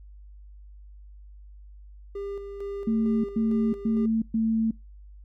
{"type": "tone with tremolo", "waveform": "triangle", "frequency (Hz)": 399.9, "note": "G4", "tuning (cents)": 35, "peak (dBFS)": -29, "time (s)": [2.15, 4.06], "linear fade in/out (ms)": 5, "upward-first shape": "square", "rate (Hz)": 2.2, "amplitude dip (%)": 45}
{"type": "tone bursts", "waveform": "sine", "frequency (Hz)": 223.2, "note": "A3", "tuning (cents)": 25, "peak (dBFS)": -21, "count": 4, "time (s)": [2.87, 4.71], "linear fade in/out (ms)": 5, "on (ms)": 370, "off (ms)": 120}
{"effects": ["noise-tail reverb RT60 0.2 s tail -24 dB re dry", "added 50 Hz sine -44 dBFS peak until 5.24 s"]}